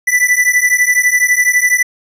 square beating tone pair, 1975.5 / 1987.5 Hz, B6 / B6, 0 / +10 cents, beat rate 12 Hz, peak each -13 dBFS, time 0.07-1.83 s, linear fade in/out 10 ms, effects resampled to 32000 Hz

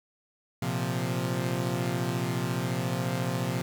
sawtooth chord, Bb suspended second, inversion none, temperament equal, 116.54 / 130.81 / 174.61 Hz, Bb2 / C3 / F3, 0 / 0 / 0 cents, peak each -29 / -27 / -28 dBFS, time 0.62-3.62 s, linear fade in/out 5 ms, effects 9-bit

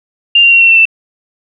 sine tone with pitch steps, 2794 / 2768 / 2743 / 2718 / 2693 / 2668 Hz, F7 / F7 / F7 / F7 / E7 / E7, 0 / -16 / -32 / -48 / +36 / +20 cents, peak -3 dBFS, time 0.35-0.854 s, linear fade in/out 5 ms, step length 84 ms, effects none

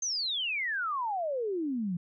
sine exponential sweep, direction down, 6430 to 166.9 Hz, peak -29 dBFS, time 0.02-1.97 s, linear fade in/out 5 ms, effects none

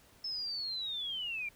sine linear sweep, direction down, 5274 to 2327 Hz, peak -35 dBFS, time 0.24-1.49 s, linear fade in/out 5 ms, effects pink hiss -62 dBFS RMS until 1.55 s

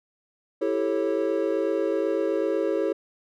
triangle chord, A dominant seventh, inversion second, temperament equal with one note detuned, 329.6 / 392 / 440 / 547 Hz, E4 / G4 / A4 / C#5, 0 / 0 / 0 / -23 cents, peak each -26 dBFS, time 0.61-2.93 s, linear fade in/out 10 ms, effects none

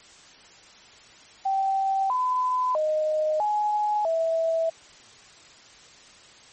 sine tone with pitch steps, 776 / 1009 / 618 / 840 / 654 Hz, G5 / B5 / D#5 / G#5 / E5, -18 / +37 / -12 / +19 / -14 cents, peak -21 dBFS, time 1.45-4.7 s, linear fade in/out 10 ms, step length 650 ms, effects white hiss -50 dBFS RMS until 6.52 s + MP3 32 kbps

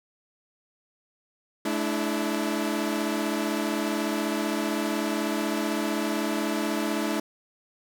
sawtooth chord, A suspended fourth, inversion none, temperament equal with one note detuned, 214.7 / 293.7 / 329.6 Hz, A3 / D4 / E4, -42 / 0 / 0 cents, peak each -26 dBFS, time 1.65-7.2 s, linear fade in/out 5 ms, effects none

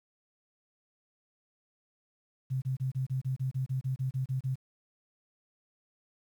sine tone bursts, 131.1 Hz, C3, 4 cents sharp, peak -28 dBFS, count 14, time 2.5-4.557 s, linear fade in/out 20 ms, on 120 ms, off 29 ms, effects 10-bit

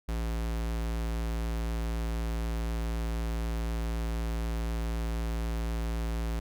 square tone, 56.5 Hz, A1, 47 cents sharp, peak -30 dBFS, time 0.08-6.4 s, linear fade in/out 10 ms, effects none

